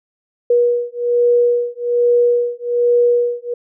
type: beating tone pair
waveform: sine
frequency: 480.9 / 482.1 Hz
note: B4 / B4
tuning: -46 / -42 cents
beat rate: 1.2 Hz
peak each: -15 dBFS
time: 0.5-3.54 s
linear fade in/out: 5 ms
effects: none